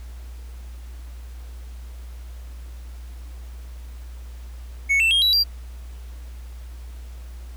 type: tone with pitch steps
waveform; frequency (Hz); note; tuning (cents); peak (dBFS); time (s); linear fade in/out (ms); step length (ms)
triangle; 2211 / 2675 / 3237 / 3917 / 4739; C#7 / E7 / G#7 / B7 / D8; -5 / +25 / -45 / -15 / +15; -14; 4.89-5.44; 20; 110
effects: added 60 Hz sine -34 dBFS peak until 7.56 s + pink hiss -52 dBFS RMS until 7.56 s